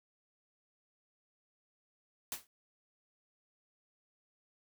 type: noise with exponential decay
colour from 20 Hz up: white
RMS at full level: -35 dBFS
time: 2.32-2.47 s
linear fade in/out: 1 ms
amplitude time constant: 31 ms
effects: none